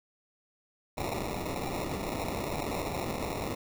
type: noise with sample-and-hold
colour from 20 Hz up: white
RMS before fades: -34 dBFS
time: 0.97-3.55 s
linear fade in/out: 10 ms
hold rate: 1575 Hz
effects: none